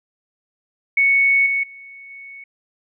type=tone with level steps; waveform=sine; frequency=2217 Hz; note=C#7; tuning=in tune; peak=-12 / -17 / -37 / -35 dBFS; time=0.97-2.44 s; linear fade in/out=5 ms; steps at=1.46 / 1.63 / 2.1 s; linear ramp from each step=5 ms; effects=none